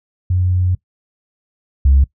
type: tone pair in turn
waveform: sine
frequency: 90.9 / 68.05 Hz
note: F#2 / C#2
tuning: -30 / -31 cents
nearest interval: perfect fourth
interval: 501 cents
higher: first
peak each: -12 / -6 dBFS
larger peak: second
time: 0.3-0.75 / 1.85-2.04 s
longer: first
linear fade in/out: 5 ms
effects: noise-tail reverb RT60 0.1 s tail -20 dB re dry + tanh soft clip ceiling -4 dBFS